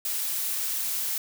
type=noise; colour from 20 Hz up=blue; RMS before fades=-29 dBFS; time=0.05-1.18 s; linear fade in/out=2 ms; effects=none